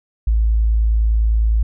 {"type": "tone", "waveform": "sine", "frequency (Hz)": 54.9, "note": "A1", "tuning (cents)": -3, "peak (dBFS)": -12, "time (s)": [0.27, 1.63], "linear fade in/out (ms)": 5, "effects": []}